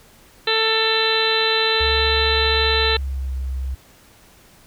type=harmonic tone; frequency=444.7 Hz; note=A4; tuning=18 cents sharp; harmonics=1 / 2 / 3 / 4 / 5 / 6 / 7 / 8 / 9; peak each=-22 / -27 / -27 / -24 / -31 / -26 / -29 / -26 / -21 dBFS; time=0.47-2.97 s; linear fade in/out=5 ms
type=tone with pitch glide; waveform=sine; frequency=70.3 to 65.59 Hz; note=C#2 to C2; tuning=+25 to +5 cents; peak=-22 dBFS; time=1.8-3.75 s; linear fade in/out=10 ms; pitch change=-120 cents; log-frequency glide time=2.67-3.33 s
effects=pink hiss -50 dBFS RMS until 4.66 s